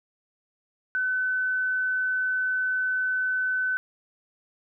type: tone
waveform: sine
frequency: 1512 Hz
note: F#6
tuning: 37 cents sharp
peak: -23 dBFS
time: 0.95-3.77 s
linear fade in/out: 0 ms
effects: none